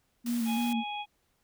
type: tone with vibrato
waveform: sine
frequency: 233.1 Hz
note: A#3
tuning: in tune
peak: -27 dBFS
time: 0.24-0.84 s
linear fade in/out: 50 ms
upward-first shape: square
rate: 3 Hz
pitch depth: 37 cents each way
type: high-pass noise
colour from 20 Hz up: white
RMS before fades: -43 dBFS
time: 0.26-0.73 s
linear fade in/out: 2 ms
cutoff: 310 Hz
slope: 12 dB/octave
type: harmonic tone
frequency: 830.6 Hz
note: G#5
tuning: in tune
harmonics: 1 / 3 / 4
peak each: -35 / -40 / -41 dBFS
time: 0.45-1.06 s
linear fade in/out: 50 ms
effects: pink hiss -73 dBFS RMS until 1.43 s